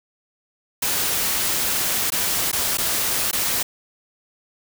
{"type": "noise with dropouts", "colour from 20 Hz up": "white", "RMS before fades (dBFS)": -22, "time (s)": [0.82, 3.63], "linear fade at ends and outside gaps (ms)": 5, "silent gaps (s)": [[2.103, 2.12], [2.516, 2.528], [2.773, 2.782], [3.313, 3.329]], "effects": []}